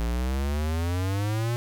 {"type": "exponential sweep", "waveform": "square", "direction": "up", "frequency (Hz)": [56.1, 120.8], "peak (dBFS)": -25, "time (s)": [0, 1.56], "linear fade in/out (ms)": 0, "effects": []}